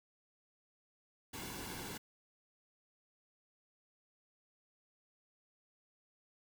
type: noise with comb filter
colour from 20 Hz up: pink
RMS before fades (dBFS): -45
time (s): 1.33-1.98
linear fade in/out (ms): 10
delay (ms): 1.6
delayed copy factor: -0.55
effects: none